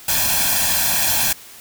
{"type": "noise with comb filter", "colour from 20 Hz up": "white", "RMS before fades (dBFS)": -18, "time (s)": [0.08, 1.33], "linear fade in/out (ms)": 5, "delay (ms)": 1.2, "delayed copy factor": 0.85, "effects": ["white hiss -41 dBFS RMS until 1.6 s"]}